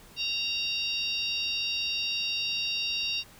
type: harmonic tone with a mistuned harmonic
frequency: 926 Hz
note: A#5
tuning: 12 cents flat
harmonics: 3 / 4 / 5 / 6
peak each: -31 / -33 / -35 / -37 dBFS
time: 0.16-3.24 s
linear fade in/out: 50 ms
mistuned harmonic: 4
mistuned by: +23 cents
effects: pink hiss -53 dBFS RMS until 3.39 s